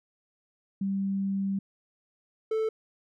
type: tone pair in turn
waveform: sine / triangle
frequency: 195.6 / 440.1 Hz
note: G3 / A4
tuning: -4 / 0 cents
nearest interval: octave + major second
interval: 1404 cents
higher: second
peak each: -26 / -23 dBFS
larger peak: second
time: 0.81-1.59 / 2.51-2.69 s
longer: first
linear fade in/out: 5 ms
effects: none